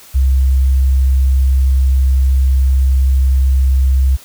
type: tone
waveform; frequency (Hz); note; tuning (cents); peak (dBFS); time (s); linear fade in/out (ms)
sine; 66.1; C2; +18; -8; 0.14-4.17; 20
effects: white hiss -40 dBFS RMS until 4.24 s